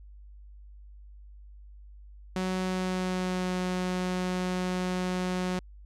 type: tone with pitch glide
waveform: sawtooth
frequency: 185.6 to 182.52 Hz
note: F#3 to F#3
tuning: +6 to -23 cents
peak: -24 dBFS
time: 2.36-5.59 s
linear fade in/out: 2 ms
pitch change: -29 cents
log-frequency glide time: 2.59-3.56 s
effects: added 50 Hz sine -46 dBFS peak until 5.85 s + low-pass 8000 Hz 12 dB/octave